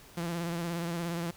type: tone with vibrato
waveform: sawtooth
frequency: 170 Hz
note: F3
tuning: 46 cents flat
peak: -28 dBFS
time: 0.17-1.31 s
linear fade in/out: 5 ms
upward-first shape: sine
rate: 17 Hz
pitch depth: 44 cents each way
effects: pink hiss -54 dBFS RMS until 1.36 s